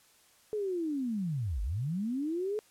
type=linear two-way sweep; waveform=sine; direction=down then up; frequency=434.6 to 46.25 to 434.6 Hz; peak=-30 dBFS; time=0.53-2.59 s; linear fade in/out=0 ms; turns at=1.62 s; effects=white hiss -63 dBFS RMS until 2.7 s + low-pass 12000 Hz 12 dB/octave